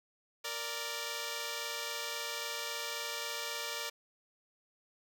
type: tone pair together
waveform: 5% pulse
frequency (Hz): 465.1 / 587.3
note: A#4 / D5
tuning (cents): -4 / 0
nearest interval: major third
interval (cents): 404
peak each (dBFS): -28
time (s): 0.44-3.9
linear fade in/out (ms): 10
effects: none